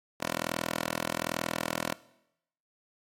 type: tone with high-pass filter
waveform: 10% pulse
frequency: 41.2 Hz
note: E1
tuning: in tune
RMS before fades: -33 dBFS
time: 0.2-1.94 s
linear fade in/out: 10 ms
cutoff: 400 Hz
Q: 0.65
effects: noise-tail reverb RT60 0.8 s tail -19 dB re dry + MP3 64 kbps